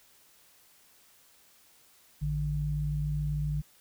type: tone pair together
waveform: sine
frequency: 55.63 / 148.7 Hz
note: A1 / D3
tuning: +20 / +22 cents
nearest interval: octave + perfect fourth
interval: 1702 cents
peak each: -33 / -29 dBFS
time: 2.21-3.62 s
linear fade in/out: 20 ms
effects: white hiss -61 dBFS RMS until 3.8 s